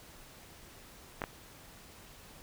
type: clicks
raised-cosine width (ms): 0.5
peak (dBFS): -19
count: 2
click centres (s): 1.218 / 1.239
effects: pink hiss -54 dBFS RMS until 2.42 s